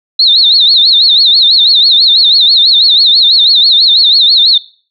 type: tone with vibrato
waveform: sine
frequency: 3951 Hz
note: B7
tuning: in tune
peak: -3 dBFS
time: 0.19-4.58 s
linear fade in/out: 5 ms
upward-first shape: sine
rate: 6.1 Hz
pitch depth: 180 cents each way
effects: noise-tail reverb RT60 0.4 s tail -19 dB re dry